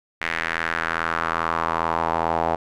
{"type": "tone with band-pass filter sweep", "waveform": "sawtooth", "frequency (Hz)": 82.41, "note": "E2", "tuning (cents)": 0, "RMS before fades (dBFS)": -24, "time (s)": [0.21, 2.56], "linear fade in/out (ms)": 10, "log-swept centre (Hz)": [2000, 760], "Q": 2.8, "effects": []}